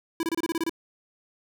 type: tone bursts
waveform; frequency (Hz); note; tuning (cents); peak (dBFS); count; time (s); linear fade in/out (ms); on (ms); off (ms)
square; 330.1; E4; +2; -25; 9; 0.2-0.695; 2; 31; 27
effects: 11-bit